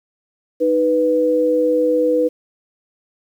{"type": "tone pair together", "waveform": "sine", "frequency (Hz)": [310.5, 493.9], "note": ["D#4", "B4"], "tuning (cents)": [-3, 0], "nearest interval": "minor sixth", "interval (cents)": 803, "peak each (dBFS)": [-19, -14], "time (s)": [0.6, 2.29], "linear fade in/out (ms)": 20, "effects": ["8-bit"]}